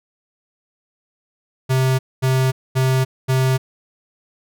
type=tone bursts; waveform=square; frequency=130.81 Hz; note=C3; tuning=in tune; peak=-15 dBFS; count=4; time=1.69-3.58 s; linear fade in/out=20 ms; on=300 ms; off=230 ms; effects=none